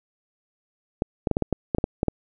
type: clicks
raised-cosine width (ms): 2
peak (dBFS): -8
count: 11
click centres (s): 1.021 / 1.272 / 1.313 / 1.369 / 1.423 / 1.527 / 1.748 / 1.784 / 1.841 / 2.031 / 2.083
effects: none